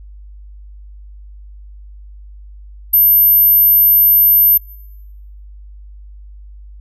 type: tone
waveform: sine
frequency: 13000 Hz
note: G#9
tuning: 38 cents flat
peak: -6 dBFS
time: 2.93-4.58 s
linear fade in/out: 10 ms
effects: noise-tail reverb RT60 0.9 s tail -24 dB re dry + added 50 Hz sine -33 dBFS peak until 6.8 s